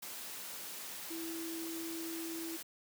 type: tone in noise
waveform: sine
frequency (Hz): 329.6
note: E4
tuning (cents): 0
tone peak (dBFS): -40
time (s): 1.1-2.57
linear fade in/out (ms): 10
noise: white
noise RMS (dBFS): -45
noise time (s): 0.02-2.63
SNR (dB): +2
effects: high-pass 150 Hz 12 dB/octave